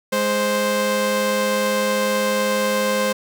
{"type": "tone pair together", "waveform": "sawtooth", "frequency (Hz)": [207.7, 523.3], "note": ["G#3", "C5"], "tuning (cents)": [0, 0], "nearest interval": "octave + major third", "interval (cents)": 1600, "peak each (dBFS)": [-20, -15], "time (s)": [0.12, 3.13], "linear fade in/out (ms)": 10, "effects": []}